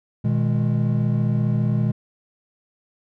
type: chord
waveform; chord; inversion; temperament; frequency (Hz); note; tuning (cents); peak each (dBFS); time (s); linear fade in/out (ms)
triangle; G# minor; first; equal with one note detuned; 120.58 / 155.56 / 207.7; B2 / D#3 / G#3; -41 / 0 / 0; -18 / -22 / -22; 0.24-1.92; 10
effects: none